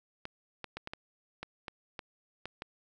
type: clicks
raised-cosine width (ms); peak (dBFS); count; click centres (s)
0.3; -23; 10; 0.254 / 0.643 / 0.77 / 0.874 / 0.935 / 1.43 / 1.682 / 1.992 / 2.456 / 2.621
effects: none